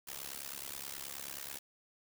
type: noise with amplitude modulation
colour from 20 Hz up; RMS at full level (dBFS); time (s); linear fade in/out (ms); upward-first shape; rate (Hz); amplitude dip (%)
white; -40; 0.07-1.59; 10; sine; 69.4; 100
effects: none